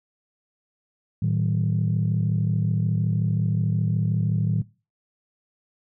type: tone cluster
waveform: sine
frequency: 111 / 156.5 / 190 Hz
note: A2 / D#3 / F#3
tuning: +16 / +10 / +46 cents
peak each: -22 / -23 / -28 dBFS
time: 1.22-4.62 s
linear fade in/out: 5 ms
effects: noise-tail reverb RT60 0.3 s tail -19 dB re dry + tanh soft clip ceiling -13 dBFS